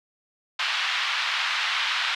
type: band-pass noise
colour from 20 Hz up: white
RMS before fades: -26 dBFS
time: 0.59-2.15 s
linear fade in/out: 5 ms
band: 990 to 3700 Hz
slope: 24 dB/octave
effects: none